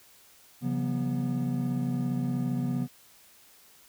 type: tone cluster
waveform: triangle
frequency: 135.7 / 170.9 / 188.1 / 243.7 Hz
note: C#3 / F3 / F#3 / B3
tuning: -36 / -37 / +29 / -23 cents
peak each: -29 / -33 / -35 / -28 dBFS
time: 0.61-2.88 s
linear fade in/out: 50 ms
effects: white hiss -57 dBFS RMS until 3.88 s